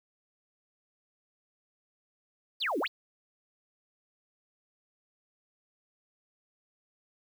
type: exponential two-way sweep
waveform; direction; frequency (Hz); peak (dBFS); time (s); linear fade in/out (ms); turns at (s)
sine; down then up; 5080 to 254.2 to 5080; -28; 2.6-2.88; 20; 2.79
effects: 9-bit